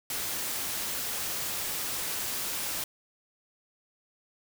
white noise, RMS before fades -33 dBFS, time 0.1-2.84 s, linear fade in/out 2 ms, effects none

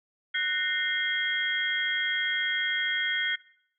sine tone cluster, 1488 / 1836 / 2101 / 3255 Hz, F#6 / A#6 / C7 / G#7, +9 / -27 / +7 / -36 cents, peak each -31 dBFS, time 0.34-3.36 s, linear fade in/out 10 ms, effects noise-tail reverb RT60 0.7 s tail -20 dB re dry

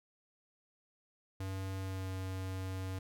square tone with pitch glide, 95.6 to 94.28 Hz, G2 to F#2, -43 to +33 cents, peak -38 dBFS, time 1.4-2.99 s, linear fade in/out 5 ms, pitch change -24 cents, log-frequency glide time 1.78-2.09 s, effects none

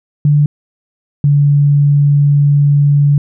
sine tone pair in turn, 146.9 / 143.88 Hz, D3 / D3, +1 / -35 cents, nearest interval unison, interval 36 cents, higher first, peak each -6 dBFS, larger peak neither, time 0.25-0.46 / 1.24-3.18 s, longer second, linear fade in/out 2 ms, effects none

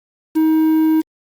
triangle tone with quantisation, 316.1 Hz, D#4, 27 cents sharp, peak -9 dBFS, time 0.35-1.02 s, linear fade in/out 20 ms, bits 6, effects Opus 48 kbps

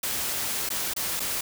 white noise with dropouts, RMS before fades -29 dBFS, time 0.03-1.41 s, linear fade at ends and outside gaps 5 ms, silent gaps 0.691-0.702 / 0.937-0.963 / 1.197-1.201 s, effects none

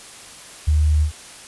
sine tone with ADSR envelope, 76.1 Hz, D#2, 38 cents flat, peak -11 dBFS, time 0.67-1.12 s, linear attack 16 ms, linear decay 4 ms, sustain -2 dB, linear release 100 ms, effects white hiss -40 dBFS RMS until 1.47 s + resampled to 24000 Hz

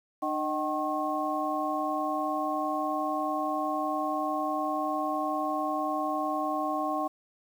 sine tone cluster, 301.8 / 620 / 763 / 1082 Hz, D4 / D#5 / G5 / C#6, +47 / -6 / -47 / -42 cents, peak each -33 / -34 / -32 / -32 dBFS, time 0.22-7.08 s, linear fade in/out 10 ms, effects 9-bit

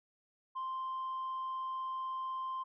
sine tone, 1046 Hz, C6, 1 cent flat, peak -34 dBFS, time 0.55-2.64 s, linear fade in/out 20 ms, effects tanh soft clip ceiling -34 dBFS

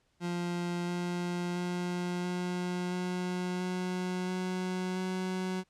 30% pulse tone with pitch steps, 174.61 / 176.13 / 177.66 / 179.21 / 180.77 / 182.34 / 183.93 / 185.53 Hz, F3 / F3 / F3 / F3 / F#3 / F#3 / F#3 / F#3, 0 / +15 / +30 / +45 / -40 / -25 / -10 / +5 cents, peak -29 dBFS, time 0.2-5.64 s, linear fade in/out 50 ms, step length 680 ms, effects pink hiss -73 dBFS RMS until 5.69 s + low-pass 8000 Hz 12 dB/octave

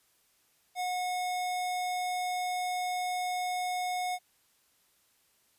square tone, 727 Hz, F#5, 31 cents flat, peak -31 dBFS, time 0.75-4.19 s, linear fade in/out 50 ms, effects white hiss -69 dBFS RMS until 5.58 s + resampled to 32000 Hz

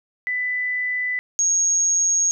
sine tone pair in turn, 1994 / 6569 Hz, B6 / G#8, +16 / -20 cents, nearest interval octave + major sixth, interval 2064 cents, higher second, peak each -21 / -16 dBFS, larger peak second, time 0.27-1.19 / 1.39-2.31 s, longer neither, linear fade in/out 0 ms, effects none

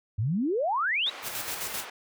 sine exponential sweep, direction up, 95.6 to 3988 Hz, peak -24 dBFS, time 0.18-1.1 s, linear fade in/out 10 ms
white band-pass noise, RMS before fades -42 dBFS, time 1.06-1.9 s, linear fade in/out 5 ms, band 450 to 2400 Hz, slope 12 dB/octave
white noise with tremolo, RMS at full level -33 dBFS, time 1.22-1.86 s, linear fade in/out 50 ms, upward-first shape square, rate 7.7 Hz, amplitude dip 50%
effects none

